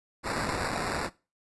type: noise with sample-and-hold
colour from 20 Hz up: white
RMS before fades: -31 dBFS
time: 0.23-1.1 s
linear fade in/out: 50 ms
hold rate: 3150 Hz
effects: noise-tail reverb RT60 0.3 s tail -20 dB re dry + resampled to 24000 Hz